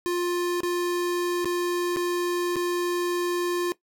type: tone with dropouts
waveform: square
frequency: 351.7 Hz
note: F4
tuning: 12 cents sharp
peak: -24 dBFS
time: 0.06-3.72 s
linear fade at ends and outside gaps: 0 ms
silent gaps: 0.605-0.633 / 1.446-1.456 / 1.962-1.969 / 2.558-2.565 s
effects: noise-tail reverb RT60 0.1 s tail -17 dB re dry